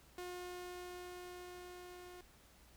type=tone with level ramp; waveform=sawtooth; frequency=358.4 Hz; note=F4; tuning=45 cents sharp; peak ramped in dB=-40 to -48 dBFS; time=0.18-2.21 s; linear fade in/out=2 ms; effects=added 60 Hz sine -66 dBFS peak until 2.76 s + pink hiss -65 dBFS RMS until 2.76 s